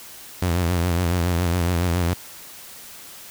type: tone with vibrato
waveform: sawtooth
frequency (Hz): 87.31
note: F2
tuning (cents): 0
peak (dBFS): -15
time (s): 0.42-2.14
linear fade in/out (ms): 5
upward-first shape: sine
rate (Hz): 7.2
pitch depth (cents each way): 81
effects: white hiss -41 dBFS RMS until 3.3 s